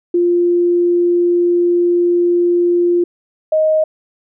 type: tone pair in turn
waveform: sine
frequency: 349.2 / 625.3 Hz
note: F4 / D#5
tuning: 0 / +8 cents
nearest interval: minor seventh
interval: 1008 cents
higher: second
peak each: -10 dBFS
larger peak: neither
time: 0.14-3.04 / 3.52-3.84 s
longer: first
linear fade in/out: 5 ms
effects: none